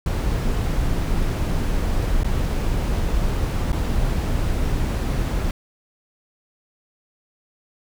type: noise with dropouts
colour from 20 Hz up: brown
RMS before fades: -21 dBFS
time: 0.06-5.51 s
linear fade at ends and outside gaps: 2 ms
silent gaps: 2.234-2.244 / 3.72-3.728 s
effects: none

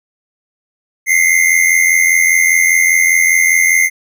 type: tone pair together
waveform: square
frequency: 2046 / 2131 Hz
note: C7 / C7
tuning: -39 / +31 cents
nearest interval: minor second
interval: 70 cents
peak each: -12 dBFS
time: 1.06-3.9 s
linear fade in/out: 50 ms
effects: none

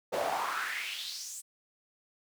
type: noise with high-pass filter sweep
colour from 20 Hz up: brown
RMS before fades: -35 dBFS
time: 0.12-1.42 s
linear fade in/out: 20 ms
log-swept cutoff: 500 to 8400 Hz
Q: 4.1
effects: none

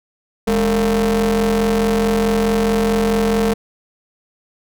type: ring-modulated tone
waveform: 45% pulse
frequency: 123.47 Hz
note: B2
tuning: in tune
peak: -11 dBFS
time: 0.47-3.54 s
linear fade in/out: 10 ms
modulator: 331 Hz
effects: none

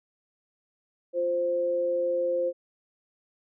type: tone pair together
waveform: sine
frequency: 349.2 / 523.2 Hz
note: F4 / C5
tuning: 0 / 0 cents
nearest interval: perfect fifth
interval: 700 cents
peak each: -33 / -24 dBFS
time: 1.13-2.53 s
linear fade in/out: 50 ms
effects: none

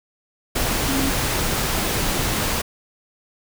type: tone in noise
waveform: sine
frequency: 270 Hz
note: C#4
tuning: 45 cents flat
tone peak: -21 dBFS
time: 0.88-1.1 s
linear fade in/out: 10 ms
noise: pink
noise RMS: -22 dBFS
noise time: 0.55-2.62 s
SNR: -2 dB
effects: none

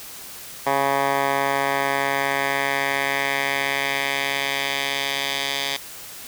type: tone with band-pass filter sweep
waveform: 10% pulse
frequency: 138.59 Hz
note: C#3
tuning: in tune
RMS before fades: -23 dBFS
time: 0.66-5.77 s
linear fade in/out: 10 ms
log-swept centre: 1100 to 3600 Hz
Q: 1.5
effects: white hiss -38 dBFS RMS until 6.27 s

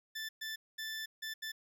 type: tone bursts at uneven times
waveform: 20% pulse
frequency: 1761 Hz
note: A6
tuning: 1 cent sharp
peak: -34 dBFS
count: 5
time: 0.15-0.29 / 0.41-0.56 / 0.78-1.06 / 1.22-1.34 / 1.42-1.52 s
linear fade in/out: 10 ms
effects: none

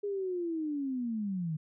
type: linear sweep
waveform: sine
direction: down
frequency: 413.2 to 150.4 Hz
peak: -31 dBFS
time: 0.03-1.57 s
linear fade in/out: 10 ms
effects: none

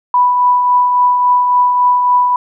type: tone with tremolo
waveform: sine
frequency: 987.8 Hz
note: B5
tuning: in tune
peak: -6 dBFS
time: 0.14-2.36 s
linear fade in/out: 2 ms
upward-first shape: triangle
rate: 3.6 Hz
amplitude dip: 40%
effects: none

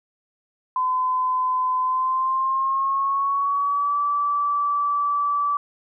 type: tone with pitch glide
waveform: sine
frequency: 1019 to 1157.1 Hz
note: C6 to D6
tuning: -46 to -26 cents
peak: -19 dBFS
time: 0.76-5.57 s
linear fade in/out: 2 ms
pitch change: +220 cents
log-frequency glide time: 1.8-3.98 s
effects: none

